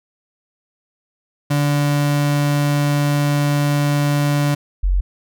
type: tone pair in turn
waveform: 35% pulse / sine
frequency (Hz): 145.1 / 45.94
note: D3 / F#1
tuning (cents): -21 / -12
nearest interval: octave + minor sixth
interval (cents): 1991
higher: first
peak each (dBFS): -13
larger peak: neither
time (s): 1.5-4.55 / 4.83-5.01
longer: first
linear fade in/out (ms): 10
effects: none